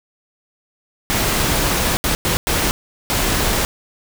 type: noise bursts at uneven times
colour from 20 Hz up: pink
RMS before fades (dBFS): -18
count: 5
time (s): 1.1-1.97 / 2.04-2.15 / 2.25-2.37 / 2.47-2.71 / 3.1-3.65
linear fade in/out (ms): 0
effects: none